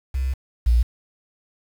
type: tone pair in turn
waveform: sine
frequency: 65.41 / 58.81 Hz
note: C2 / A#1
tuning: 0 / +16 cents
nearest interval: major second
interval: 184 cents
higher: first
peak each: -20 / -13 dBFS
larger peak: second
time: 0.14-0.34 / 0.66-0.83 s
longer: first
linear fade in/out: 10 ms
effects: 7-bit